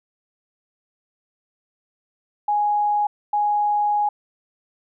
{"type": "tone bursts at uneven times", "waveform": "sine", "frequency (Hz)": 830.6, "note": "G#5", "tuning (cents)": 0, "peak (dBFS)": -17, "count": 2, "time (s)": [[2.48, 3.07], [3.33, 4.09]], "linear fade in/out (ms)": 5, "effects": []}